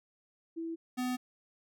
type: tone pair in turn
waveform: sine / square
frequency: 329.6 / 251.2 Hz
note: E4 / B3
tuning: 0 / +30 cents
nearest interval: perfect fourth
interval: 470 cents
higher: first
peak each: -35 / -32 dBFS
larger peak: second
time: 0.56-0.76 / 0.97-1.17 s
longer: neither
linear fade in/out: 20 ms
effects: none